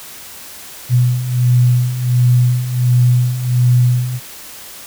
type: beating tone pair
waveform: sine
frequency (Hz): 122.6 / 124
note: B2 / B2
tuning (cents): -12 / +7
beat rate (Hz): 1.4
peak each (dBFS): -16 / -11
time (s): 0.89-4.2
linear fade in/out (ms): 50
effects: white hiss -34 dBFS RMS until 4.86 s